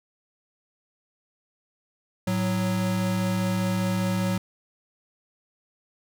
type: tone pair together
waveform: square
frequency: 110 / 185 Hz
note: A2 / F#3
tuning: 0 / 0 cents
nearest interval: major sixth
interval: 900 cents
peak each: -29 / -25 dBFS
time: 2.27-4.38 s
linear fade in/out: 5 ms
effects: none

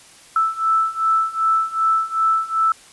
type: beating tone pair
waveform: sine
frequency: 1317 / 1319.6 Hz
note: E6 / E6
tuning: -2 / +1 cents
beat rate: 2.6 Hz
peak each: -20 / -18 dBFS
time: 0.36-2.72 s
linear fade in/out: 2 ms
effects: white hiss -46 dBFS RMS until 2.92 s + resampled to 24000 Hz

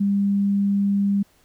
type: tone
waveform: sine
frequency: 200 Hz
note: G3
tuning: 35 cents sharp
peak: -17 dBFS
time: 0-1.23 s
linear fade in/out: 10 ms
effects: pink hiss -59 dBFS RMS until 1.44 s

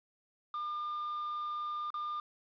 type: tone with dropouts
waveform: triangle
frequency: 1204 Hz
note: D6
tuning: 43 cents sharp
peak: -33 dBFS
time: 0.54-2.2 s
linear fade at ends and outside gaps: 2 ms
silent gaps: 1.904-1.941 s
effects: resampled to 11025 Hz + 10-bit

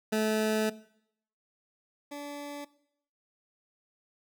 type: tone pair in turn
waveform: 20% pulse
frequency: 216.9 / 288.6 Hz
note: A3 / D4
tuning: -25 / -30 cents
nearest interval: perfect fourth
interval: 495 cents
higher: second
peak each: -21 / -33 dBFS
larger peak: first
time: 0.12-0.7 / 2.11-2.65 s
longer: first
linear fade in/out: 10 ms
effects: noise-tail reverb RT60 0.7 s tail -19 dB re dry

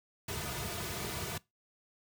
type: noise with comb filter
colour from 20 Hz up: pink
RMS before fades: -38 dBFS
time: 0.28-1.38 s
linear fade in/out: 5 ms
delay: 3.7 ms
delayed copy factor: -0.7
effects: noise-tail reverb RT60 0.2 s tail -22 dB re dry + high-pass 60 Hz 12 dB/octave

